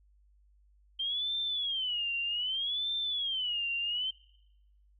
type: tone with vibrato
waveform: sine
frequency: 3144 Hz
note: G7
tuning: 4 cents sharp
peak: -30 dBFS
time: 0.99-4.11 s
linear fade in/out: 10 ms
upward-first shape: sine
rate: 0.64 Hz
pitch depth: 220 cents each way
effects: noise-tail reverb RT60 1.0 s tail -26 dB re dry + added 50 Hz sine -61 dBFS peak until 4.99 s